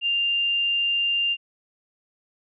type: tone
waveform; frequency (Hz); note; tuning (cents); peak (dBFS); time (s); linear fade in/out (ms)
sine; 2794; F7; 0; -20; 0.01-1.37; 50
effects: none